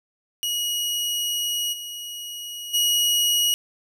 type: tone with level steps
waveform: sawtooth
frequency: 2902 Hz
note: F#7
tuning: 34 cents flat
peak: -20 / -29 / -15 dBFS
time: 0.43-3.54 s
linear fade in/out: 0 ms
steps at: 1.72 / 2.73 s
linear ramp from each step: 20 ms
effects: none